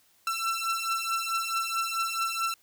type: beating tone pair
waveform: sawtooth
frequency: 1340 / 1344.6 Hz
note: E6 / E6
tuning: +28 / +34 cents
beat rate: 4.6 Hz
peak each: -27 dBFS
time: 0.27-2.54 s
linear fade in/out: 2 ms
effects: white hiss -64 dBFS RMS until 2.62 s